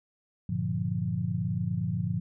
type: chord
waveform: sine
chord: G minor seventh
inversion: none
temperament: equal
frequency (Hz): 98 / 116.54 / 146.83 / 174.61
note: G2 / Bb2 / D3 / F3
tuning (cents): 0 / 0 / 0 / 0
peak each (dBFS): -34 / -32 / -34 / -31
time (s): 0.49-2.2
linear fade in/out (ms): 5
effects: none